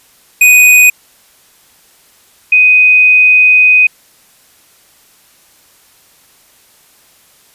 square / sine tone pair in turn, 2489 / 2500 Hz, D#7 / D#7, 0 / +8 cents, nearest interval unison, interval 8 cents, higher second, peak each -3 dBFS, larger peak neither, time 0.41-0.9 / 2.52-3.87 s, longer second, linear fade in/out 5 ms, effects white hiss -47 dBFS RMS until 7.54 s + resampled to 32000 Hz

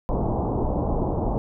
pink low-pass noise, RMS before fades -24 dBFS, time 0.09-1.38 s, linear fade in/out 0 ms, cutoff 950 Hz, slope 48 dB/octave, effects none

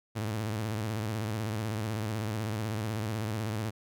sawtooth tone with vibrato, 108.3 Hz, A2, 27 cents flat, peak -27 dBFS, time 0.15-3.71 s, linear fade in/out 20 ms, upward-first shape square, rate 16 Hz, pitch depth 85 cents each way, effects none

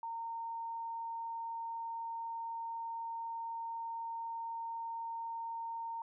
sine tone, 918 Hz, A#5, 27 cents flat, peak -38 dBFS, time 0.03-6.02 s, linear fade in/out 2 ms, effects none

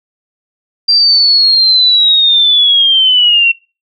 sine linear sweep, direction down, 4734 to 2713 Hz, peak -5 dBFS, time 0.88-3.52 s, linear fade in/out 10 ms, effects noise-tail reverb RT60 0.3 s tail -23 dB re dry

